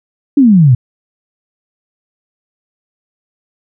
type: exponential sweep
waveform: sine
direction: down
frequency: 296.2 to 116.2 Hz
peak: -3 dBFS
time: 0.37-0.75 s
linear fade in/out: 5 ms
effects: none